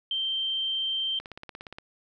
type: tone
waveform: sine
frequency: 3136 Hz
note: G7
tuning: in tune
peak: -26 dBFS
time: 0.11-1.19 s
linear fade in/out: 2 ms
type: click train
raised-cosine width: 0.3 ms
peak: -24 dBFS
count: 11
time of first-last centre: 1.2-1.785 s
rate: 17.1 Hz
effects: none